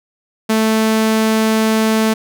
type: tone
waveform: sawtooth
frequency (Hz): 220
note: A3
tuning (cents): 0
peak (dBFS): -8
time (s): 0.49-2.14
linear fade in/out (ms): 10
effects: none